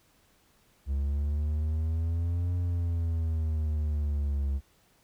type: exponential two-way sweep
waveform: triangle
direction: up then down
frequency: 68.4 to 88.8 to 68.4 Hz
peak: -24 dBFS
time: 0.86-4.61 s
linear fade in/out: 50 ms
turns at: 2.54 s
effects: pink hiss -65 dBFS RMS until 5.03 s